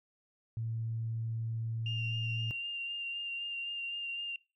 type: tone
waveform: sine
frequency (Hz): 113.5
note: A#2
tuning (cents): -46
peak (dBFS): -33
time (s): 0.57-2.51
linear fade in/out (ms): 0
type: tone with vibrato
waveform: sine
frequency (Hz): 2789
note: F7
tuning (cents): -3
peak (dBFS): -35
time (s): 1.86-4.36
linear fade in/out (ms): 2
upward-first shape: sine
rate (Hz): 3.9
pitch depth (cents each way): 18
effects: noise-tail reverb RT60 0.3 s tail -22 dB re dry + tanh soft clip ceiling -25 dBFS